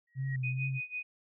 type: tone with exponential growth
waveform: sine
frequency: 1898 Hz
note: A#6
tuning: 31 cents sharp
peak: -36 dBFS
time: 0.07-0.36 s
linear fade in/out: 5 ms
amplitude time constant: 63 ms
type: tone with vibrato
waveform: sine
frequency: 130.81 Hz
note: C3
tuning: in tune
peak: -31 dBFS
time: 0.15-0.81 s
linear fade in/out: 50 ms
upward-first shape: triangle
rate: 2.4 Hz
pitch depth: 56 cents each way
type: tone with tremolo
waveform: sine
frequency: 2489 Hz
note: D#7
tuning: in tune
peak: -33 dBFS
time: 0.43-1.03 s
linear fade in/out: 10 ms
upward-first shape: sine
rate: 6 Hz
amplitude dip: 90%
effects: none